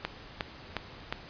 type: click train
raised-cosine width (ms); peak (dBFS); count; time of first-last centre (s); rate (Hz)
0.3; -14; 4; 0.05-1.125; 2.79
effects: pink hiss -48 dBFS RMS until 1.29 s + resampled to 11025 Hz